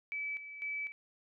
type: tone with tremolo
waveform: sine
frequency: 2300 Hz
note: D7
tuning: 37 cents flat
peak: -35 dBFS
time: 0.12-0.92 s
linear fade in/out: 0 ms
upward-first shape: square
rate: 2 Hz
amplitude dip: 65%
effects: none